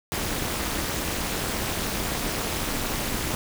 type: noise with amplitude modulation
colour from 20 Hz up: pink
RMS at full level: -24 dBFS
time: 0.12-3.35 s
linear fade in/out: 0 ms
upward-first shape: sine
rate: 257 Hz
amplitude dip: 95%
effects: none